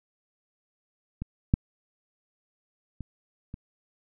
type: clicks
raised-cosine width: 5 ms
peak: -20 / -7 / -24 / -25 dBFS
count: 4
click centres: 1.22 / 1.539 / 3.007 / 3.541 s
effects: none